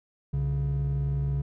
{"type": "tone pair together", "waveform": "triangle", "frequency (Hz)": [65.1, 139.63], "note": ["C2", "C#3"], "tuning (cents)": [-8, 13], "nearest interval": "octave + minor second", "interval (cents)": 1321, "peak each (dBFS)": [-27, -23], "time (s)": [0.33, 1.42], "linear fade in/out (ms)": 10, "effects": ["tanh soft clip ceiling -19 dBFS"]}